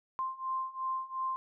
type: beating tone pair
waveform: sine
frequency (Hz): 1046.5 / 1049.3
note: C6 / C6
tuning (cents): 0 / +5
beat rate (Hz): 2.8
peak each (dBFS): -37 / -35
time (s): 0.19-1.36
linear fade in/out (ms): 0
effects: none